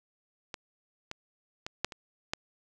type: clicks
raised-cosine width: 0.2 ms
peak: -20 / -20 / -19 / -10 / -25 / -13 dBFS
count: 6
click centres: 0.542 / 1.114 / 1.665 / 1.846 / 1.922 / 2.335 s
effects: none